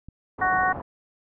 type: click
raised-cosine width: 5 ms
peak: -29 dBFS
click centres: 0.086 s
type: low-pass noise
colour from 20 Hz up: white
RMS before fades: -35 dBFS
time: 0.38-0.82 s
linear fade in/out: 10 ms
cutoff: 970 Hz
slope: 24 dB/octave
type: harmonic tone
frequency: 371.8 Hz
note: F#4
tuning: 8 cents sharp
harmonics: 2 / 3 / 4 / 5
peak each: -23 / -25 / -26 / -27 dBFS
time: 0.41-0.73 s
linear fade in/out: 10 ms
effects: none